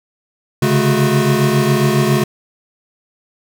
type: tone cluster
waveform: square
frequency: 135.7 / 143 / 213.2 / 364.5 Hz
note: C#3 / D3 / G#3 / F#4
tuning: -36 / -46 / +46 / -26 cents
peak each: -18 dBFS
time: 0.62-2.24 s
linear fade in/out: 5 ms
effects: none